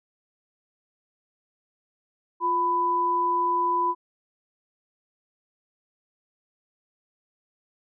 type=tone pair together; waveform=sine; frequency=350.8 / 996 Hz; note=F4 / B5; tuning=+8 / +14 cents; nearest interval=octave + tritone; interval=1806 cents; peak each=-31 / -21 dBFS; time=2.4-3.95 s; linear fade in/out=50 ms; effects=none